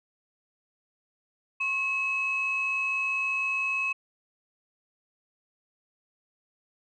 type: tone pair together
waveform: sine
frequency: 1081.5 / 2574 Hz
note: C#6 / E7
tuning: -43 / -42 cents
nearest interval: octave + minor third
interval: 1501 cents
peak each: -34 / -25 dBFS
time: 1.6-3.93 s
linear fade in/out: 10 ms
effects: tanh soft clip ceiling -20 dBFS